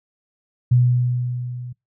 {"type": "tone with level ramp", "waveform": "sine", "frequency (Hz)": 123.47, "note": "B2", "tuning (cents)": 0, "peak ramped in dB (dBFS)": [-10, -30], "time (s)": [0.71, 1.73], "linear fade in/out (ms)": 10, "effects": ["noise-tail reverb RT60 0.2 s tail -26 dB re dry"]}